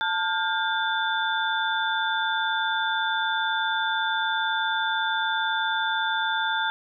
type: tone cluster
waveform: sine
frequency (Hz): 887 / 1415 / 1596 / 3533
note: A5 / F6 / G6 / A7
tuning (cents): +14 / +22 / +31 / +6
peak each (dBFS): -27 / -28 / -29 / -30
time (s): 0.01-6.7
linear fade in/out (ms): 0
effects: none

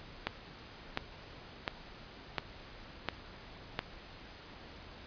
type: click train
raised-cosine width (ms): 0.3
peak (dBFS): -15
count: 6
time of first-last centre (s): 0.27-3.791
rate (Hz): 1.42
effects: pink hiss -51 dBFS RMS until 5.06 s + resampled to 11025 Hz

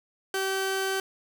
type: tone pair together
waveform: sawtooth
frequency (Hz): 385 / 770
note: G4 / G5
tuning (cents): -31 / -31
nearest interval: octave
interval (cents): 1200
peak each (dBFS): -24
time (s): 0.34-1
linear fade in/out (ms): 2
effects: none

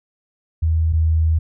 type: tone pair in turn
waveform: sine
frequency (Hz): 80.6 / 80.09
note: E2 / E2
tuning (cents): -38 / -49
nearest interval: unison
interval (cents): 11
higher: first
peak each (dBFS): -14 / -13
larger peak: second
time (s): 0.62-0.93 / 0.93-1.39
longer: second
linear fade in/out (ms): 10
effects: none

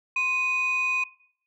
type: tone pair together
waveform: sine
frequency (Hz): 1046 / 2488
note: C6 / D#7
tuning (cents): -1 / -1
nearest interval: octave + minor third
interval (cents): 1500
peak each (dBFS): -30 / -21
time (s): 0.16-1.04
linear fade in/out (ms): 5
effects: noise-tail reverb RT60 0.6 s tail -20 dB re dry + tanh soft clip ceiling -19 dBFS

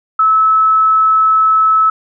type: tone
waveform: sine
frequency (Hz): 1300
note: E6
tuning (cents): -24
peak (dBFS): -7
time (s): 0.19-1.9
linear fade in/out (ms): 5
effects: none

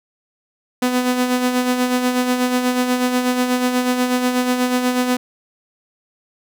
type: tone with tremolo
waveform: sawtooth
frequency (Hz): 250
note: B3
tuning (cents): +21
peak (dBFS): -10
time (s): 0.82-5.17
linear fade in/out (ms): 5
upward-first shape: sine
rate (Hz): 8.2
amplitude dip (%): 50
effects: none

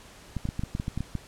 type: clicks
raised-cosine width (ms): 5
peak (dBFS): -17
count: 11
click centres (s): 0.367 / 0.454 / 0.489 / 0.594 / 0.636 / 0.751 / 0.799 / 0.881 / 0.976 / 1.006 / 1.153
effects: pink hiss -50 dBFS RMS until 1.27 s + low-pass 10000 Hz 12 dB/octave

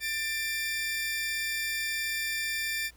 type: tone pair together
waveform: sawtooth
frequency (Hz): 1782.6 / 2364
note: A6 / D7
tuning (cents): +22 / +11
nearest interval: perfect fourth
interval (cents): 489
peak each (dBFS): -29 / -29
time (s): 0-2.91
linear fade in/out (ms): 50
effects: added 60 Hz sine -56 dBFS peak until 2.96 s + pink hiss -62 dBFS RMS until 2.96 s

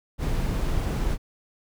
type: noise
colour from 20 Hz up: brown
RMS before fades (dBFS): -25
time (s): 0.18-1.18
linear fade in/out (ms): 50
effects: none

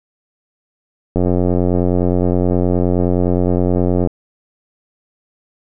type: click train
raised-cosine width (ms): 2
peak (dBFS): -3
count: 262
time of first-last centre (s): 1.16-4.073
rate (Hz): 89.6
effects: none

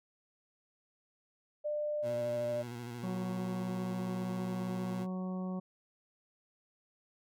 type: tone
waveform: sine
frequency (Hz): 597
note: D5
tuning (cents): +28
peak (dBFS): -32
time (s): 1.64-2.63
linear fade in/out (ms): 20
type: tone with vibrato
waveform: 20% pulse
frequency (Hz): 120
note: B2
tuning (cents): -49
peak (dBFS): -36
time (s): 2.02-5.07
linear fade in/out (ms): 50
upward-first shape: square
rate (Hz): 13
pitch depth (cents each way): 34
type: harmonic tone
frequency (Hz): 185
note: F#3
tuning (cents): 0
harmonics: 1 / 2 / 3 / 4 / 5 / 6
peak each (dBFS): -35 / -47 / -47 / -51 / -55 / -52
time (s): 3.03-5.6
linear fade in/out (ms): 10
effects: none

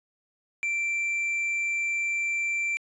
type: tone with tanh clipping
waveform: sine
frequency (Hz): 2349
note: D7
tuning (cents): 0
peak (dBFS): -26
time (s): 0.63-2.77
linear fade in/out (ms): 0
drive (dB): 4
effects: resampled to 22050 Hz

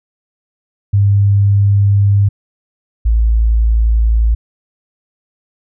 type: tone pair in turn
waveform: sine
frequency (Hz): 100.5 / 55.69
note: G2 / A1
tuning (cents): +44 / +22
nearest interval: minor seventh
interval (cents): 1022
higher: first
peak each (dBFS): -7 / -8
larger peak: first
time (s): 0.93-2.29 / 3.05-4.35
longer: first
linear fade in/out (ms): 10
effects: none

